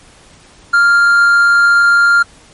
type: tone with amplitude modulation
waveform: triangle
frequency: 1396.9 Hz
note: F6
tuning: in tune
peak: -3 dBFS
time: 0.73-2.23 s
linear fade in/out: 10 ms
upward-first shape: sine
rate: 261 Hz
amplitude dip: 25%
effects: pink hiss -43 dBFS RMS until 2.53 s + MP3 48 kbps